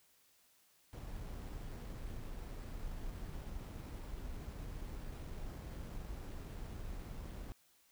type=noise with sample-and-hold; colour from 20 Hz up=brown; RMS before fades=-45 dBFS; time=0.93-7.52 s; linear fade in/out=0 ms; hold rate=6300 Hz; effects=white hiss -70 dBFS RMS until 7.91 s